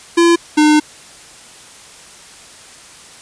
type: tone pair in turn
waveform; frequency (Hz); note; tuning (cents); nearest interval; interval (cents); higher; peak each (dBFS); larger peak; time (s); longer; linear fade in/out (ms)
square; 340 / 302.9; F4 / D#4; -46 / -46; major second; 200; first; -8; neither; 0.17-0.36 / 0.57-0.8; second; 10
effects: white hiss -39 dBFS RMS until 3.21 s + resampled to 22050 Hz